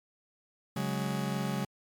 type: chord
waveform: 40% pulse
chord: C# suspended fourth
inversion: none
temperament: just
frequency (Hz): 138.59 / 184.79 / 207.9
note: C#3 / F#3 / G#3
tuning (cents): 0 / -2 / +2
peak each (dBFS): -34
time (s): 0.76-1.65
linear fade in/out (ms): 5
effects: MP3 96 kbps